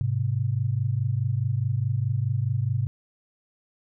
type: tone pair together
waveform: sine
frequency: 104.93 / 129.7 Hz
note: G#2 / C3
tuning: +18 / -15 cents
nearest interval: major third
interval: 367 cents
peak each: -25 / -25 dBFS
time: 0.01-2.87 s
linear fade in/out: 0 ms
effects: none